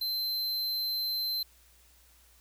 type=tone; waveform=square; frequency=4100 Hz; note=C8; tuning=36 cents flat; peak=-30 dBFS; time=0.01-1.43 s; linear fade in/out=5 ms; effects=added 60 Hz sine -62 dBFS peak until 2.4 s + white hiss -62 dBFS RMS until 2.4 s